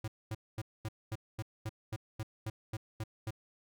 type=tone bursts; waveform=square; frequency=109.2 Hz; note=A2; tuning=13 cents flat; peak=-36 dBFS; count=13; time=0.04-3.307 s; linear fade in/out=5 ms; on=39 ms; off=230 ms; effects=none